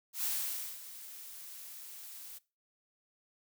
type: noise with ADSR envelope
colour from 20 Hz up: blue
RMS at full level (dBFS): -33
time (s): 0.13-2.39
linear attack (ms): 110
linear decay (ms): 540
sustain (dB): -15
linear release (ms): 17
effects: noise-tail reverb RT60 0.3 s tail -21 dB re dry